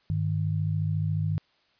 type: tone pair together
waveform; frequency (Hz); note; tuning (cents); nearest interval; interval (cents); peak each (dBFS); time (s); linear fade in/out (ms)
sine; 100.5 / 154.65; G2 / D#3; +44 / -10; perfect fifth; 746; -27 / -27; 0.1-1.38; 0
effects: white hiss -66 dBFS RMS until 1.79 s + resampled to 11025 Hz